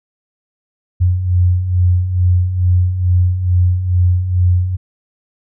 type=beating tone pair; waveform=sine; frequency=88.2 / 90.5 Hz; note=F2 / F#2; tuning=+18 / -38 cents; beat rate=2.3 Hz; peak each=-18 / -11 dBFS; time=1-4.77 s; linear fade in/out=20 ms; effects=none